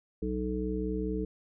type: harmonic tone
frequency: 62.3 Hz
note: B1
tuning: 16 cents sharp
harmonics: 1 / 3 / 5 / 7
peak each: -35 / -35 / -35 / -35 dBFS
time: 0.22-1.25 s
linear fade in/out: 5 ms
effects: none